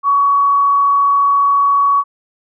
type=tone with frequency modulation; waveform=sine; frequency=1125 Hz; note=C#6; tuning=25 cents sharp; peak=-9 dBFS; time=0.03-2.04 s; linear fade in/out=50 ms; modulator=34.4 Hz; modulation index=0.26; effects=none